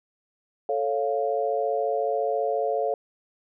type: chord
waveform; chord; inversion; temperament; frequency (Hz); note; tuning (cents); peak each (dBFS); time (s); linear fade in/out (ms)
sine; A augmented; none; equal; 440 / 554.4 / 698.5; A4 / C#5 / E#5; 0 / 0 / 0; -27; 0.69-2.94; 2
effects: none